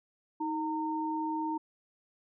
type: tone pair together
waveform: sine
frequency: 315.4 / 916 Hz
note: D#4 / A#5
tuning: +24 / -31 cents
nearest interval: octave + tritone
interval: 1845 cents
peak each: -33 / -33 dBFS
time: 0.4-1.58 s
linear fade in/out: 10 ms
effects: none